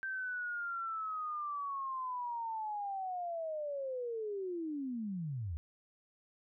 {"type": "linear sweep", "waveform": "sine", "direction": "down", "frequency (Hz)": [1568, 72], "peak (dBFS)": -36, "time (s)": [0.03, 5.57], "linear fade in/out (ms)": 0, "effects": []}